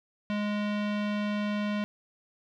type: tone with low-pass filter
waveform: square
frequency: 207.7 Hz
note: G#3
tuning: in tune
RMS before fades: -30 dBFS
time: 0.3-1.84 s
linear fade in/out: 0 ms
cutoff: 3000 Hz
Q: 1.5
effects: 11-bit